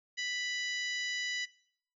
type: harmonic tone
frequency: 987.8 Hz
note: B5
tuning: in tune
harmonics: 2 / 3 / 4 / 5 / 6 / 7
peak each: -36 / -40 / -42 / -44 / -46 / -47 dBFS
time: 0.17-1.46 s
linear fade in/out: 20 ms
effects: noise-tail reverb RT60 0.6 s tail -20 dB re dry